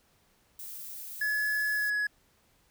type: noise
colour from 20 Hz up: violet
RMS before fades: -42 dBFS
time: 0.59-1.9 s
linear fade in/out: 2 ms
type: tone with pitch glide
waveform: triangle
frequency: 1703 to 1684.4 Hz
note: G#6 to G#6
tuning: +43 to +24 cents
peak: -25 dBFS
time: 1.21-2.07 s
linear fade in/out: 5 ms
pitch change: -19 cents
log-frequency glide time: 1.71-1.89 s
effects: pink hiss -67 dBFS RMS until 2.7 s